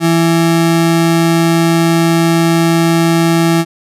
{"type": "ring-modulated tone", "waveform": "square", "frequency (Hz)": 249.3, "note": "B3", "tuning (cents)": 16, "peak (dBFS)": -6, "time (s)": [0, 3.65], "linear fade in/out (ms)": 50, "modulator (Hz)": 83, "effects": ["resampled to 32000 Hz"]}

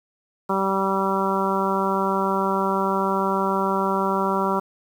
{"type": "harmonic tone", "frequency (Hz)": 193.6, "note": "G3", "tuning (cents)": -21, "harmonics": [1, 2, 3, 4, 5, 6, 7], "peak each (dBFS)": [-26, -26, -29, -30, -25, -28, -29], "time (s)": [0.49, 4.6], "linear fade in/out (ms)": 10, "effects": ["8-bit"]}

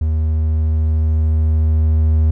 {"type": "tone with level ramp", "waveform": "triangle", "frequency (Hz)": 78.4, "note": "D#2", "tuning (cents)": 14, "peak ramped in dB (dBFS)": [-12, -8], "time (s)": [0.01, 2.31], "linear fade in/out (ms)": 5, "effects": []}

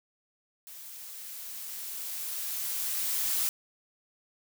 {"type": "noise with level ramp", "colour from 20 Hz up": "blue", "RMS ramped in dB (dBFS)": [-46, -28], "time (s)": [0.67, 3.49], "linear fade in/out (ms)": 0, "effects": []}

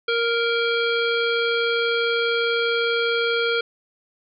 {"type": "harmonic tone", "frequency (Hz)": 466.2, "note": "A#4", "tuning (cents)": 0, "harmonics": [1, 3, 5, 7, 9, 10], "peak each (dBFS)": [-22, -24, -28, -28, -35, -39], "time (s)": [0.08, 3.61], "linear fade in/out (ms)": 5, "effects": []}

